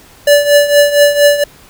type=tone with tremolo; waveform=square; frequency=580 Hz; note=D5; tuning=22 cents flat; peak=-3 dBFS; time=0.27-1.44 s; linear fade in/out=5 ms; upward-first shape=triangle; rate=4.3 Hz; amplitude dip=80%; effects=pink hiss -41 dBFS RMS until 1.69 s